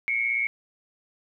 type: tone pair together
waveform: sine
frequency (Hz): 2181 / 2298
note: C#7 / D7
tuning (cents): -29 / -38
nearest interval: minor second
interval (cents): 91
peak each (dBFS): -24 / -28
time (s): 0.08-0.47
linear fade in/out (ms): 0
effects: none